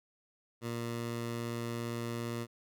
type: tone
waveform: 15% pulse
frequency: 117.5 Hz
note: A#2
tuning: 14 cents sharp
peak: -29 dBFS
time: 0.61-2.47 s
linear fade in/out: 50 ms
effects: none